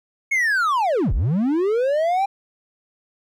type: linear two-way sweep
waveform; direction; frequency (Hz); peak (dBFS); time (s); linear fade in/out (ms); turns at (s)
triangle; down then up; 2217 to 30.39 to 805; -15; 0.31-2.26; 10; 1.13
effects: none